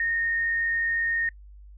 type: tone with frequency modulation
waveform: sine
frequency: 1844 Hz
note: A#6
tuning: 19 cents flat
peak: -23 dBFS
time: 0-1.29 s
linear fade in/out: 2 ms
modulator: 82.2 Hz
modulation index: 0.22
effects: noise-tail reverb RT60 0.1 s tail -24 dB re dry + added 50 Hz sine -44 dBFS peak until 1.77 s